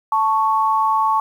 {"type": "tone pair together", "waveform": "sine", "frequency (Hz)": [880, 1108.7], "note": ["A5", "C#6"], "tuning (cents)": [0, 0], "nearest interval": "major third", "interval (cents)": 400, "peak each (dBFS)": -17, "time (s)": [0.12, 1.2], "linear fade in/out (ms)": 2, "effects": ["8-bit"]}